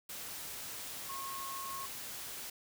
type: tone in noise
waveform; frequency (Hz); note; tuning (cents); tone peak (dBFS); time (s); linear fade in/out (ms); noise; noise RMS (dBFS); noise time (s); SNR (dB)
sine; 1086; C#6; -36; -41; 1.09-1.86; 5; white; -44; 0.09-2.5; 0
effects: none